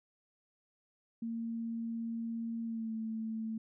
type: tone with pitch glide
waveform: sine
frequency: 229.3 to 222.1 Hz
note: A#3 to A3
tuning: -28 to +16 cents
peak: -35 dBFS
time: 1.22-3.58 s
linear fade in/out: 5 ms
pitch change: -56 cents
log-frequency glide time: 2.64-2.93 s
effects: none